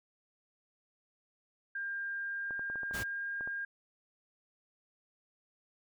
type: tone with pitch glide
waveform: sine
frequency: 1600 to 1612.1 Hz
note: G6 to G6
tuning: +35 to +48 cents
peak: -35 dBFS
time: 1.75-3.65 s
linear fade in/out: 5 ms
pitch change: +13 cents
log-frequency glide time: 2.2-3.33 s
type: clicks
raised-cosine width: 1 ms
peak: -33 dBFS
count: 8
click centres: 2.508 / 2.594 / 2.7 / 2.757 / 2.833 / 2.911 / 3.409 / 3.475 s
type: noise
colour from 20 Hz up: pink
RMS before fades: -40 dBFS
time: 2.93-3.04 s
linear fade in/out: 20 ms
effects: none